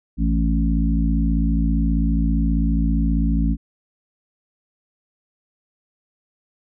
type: harmonic tone with a mistuned harmonic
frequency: 55 Hz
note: A1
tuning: in tune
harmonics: 1 / 3 / 4 / 5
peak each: -18 / -23 / -24 / -25 dBFS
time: 0.17-3.57 s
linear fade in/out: 50 ms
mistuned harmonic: 5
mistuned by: +21 cents
effects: none